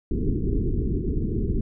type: low-pass noise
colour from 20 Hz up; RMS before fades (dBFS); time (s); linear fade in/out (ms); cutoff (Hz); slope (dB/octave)
pink; -24; 0.11-1.61; 5; 430; 96
effects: none